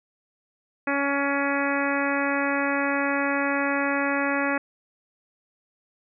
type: harmonic tone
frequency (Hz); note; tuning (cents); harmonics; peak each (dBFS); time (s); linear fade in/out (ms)
280.5; C#4; +21; 1 / 2 / 3 / 4 / 5 / 6 / 7 / 8 / 9; -27 / -29 / -32 / -32 / -31 / -30 / -32 / -36 / -35; 0.87-4.58; 5
effects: none